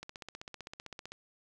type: click train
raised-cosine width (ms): 0.2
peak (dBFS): -26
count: 18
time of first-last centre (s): 0.03-1.12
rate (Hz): 15.6
effects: none